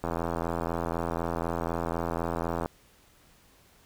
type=click train; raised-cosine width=1 ms; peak=-16 dBFS; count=221; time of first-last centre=0.04-2.659 s; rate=84 Hz; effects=pink hiss -60 dBFS RMS until 3.85 s